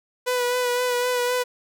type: tone with vibrato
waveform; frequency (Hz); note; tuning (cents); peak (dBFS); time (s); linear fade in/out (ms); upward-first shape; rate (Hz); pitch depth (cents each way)
sawtooth; 493.9; B4; 0; -17; 0.26-1.44; 20; sine; 3.9; 24
effects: none